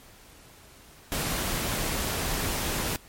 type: noise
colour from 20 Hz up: pink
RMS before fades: -29 dBFS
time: 1.12-2.96 s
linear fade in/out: 0 ms
effects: pink hiss -52 dBFS RMS until 3.08 s + MP3 64 kbps